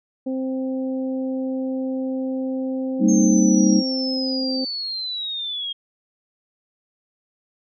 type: harmonic tone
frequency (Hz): 261.7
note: C4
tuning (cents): 0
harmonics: 1 / 2 / 3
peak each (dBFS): -23 / -29 / -44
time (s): 0.26-4.65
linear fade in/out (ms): 10
type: chord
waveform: sine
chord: Eb major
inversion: first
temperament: equal with one note detuned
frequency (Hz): 196 / 228.5 / 311.1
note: G3 / Bb3 / Eb4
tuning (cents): 0 / -34 / 0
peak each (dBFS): -17 / -18 / -18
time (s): 2.99-3.83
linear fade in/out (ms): 50
type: linear sweep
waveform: sine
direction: down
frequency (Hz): 6440 to 3226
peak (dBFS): -25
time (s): 3.08-5.73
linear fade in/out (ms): 10
effects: none